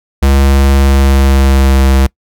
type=tone with pitch glide; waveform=square; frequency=68.5 to 66.9 Hz; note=C#2 to C2; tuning=-20 to +39 cents; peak=-6 dBFS; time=0.22-2.07 s; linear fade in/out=10 ms; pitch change=-41 cents; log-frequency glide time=0.76-1.88 s; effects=noise-tail reverb RT60 0.1 s tail -24 dB re dry